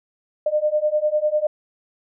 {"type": "beating tone pair", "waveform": "sine", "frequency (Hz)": [600, 610], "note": ["D5", "D#5"], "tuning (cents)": [37, -34], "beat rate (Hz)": 10, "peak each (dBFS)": [-21, -20], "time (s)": [0.46, 1.47], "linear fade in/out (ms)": 5, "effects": []}